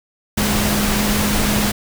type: tone in noise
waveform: sine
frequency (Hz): 207.7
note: G#3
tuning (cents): 0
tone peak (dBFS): -19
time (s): 0.37-1.72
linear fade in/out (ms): 10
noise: pink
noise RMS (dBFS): -19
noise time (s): 0.37-1.72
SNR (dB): -3
effects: none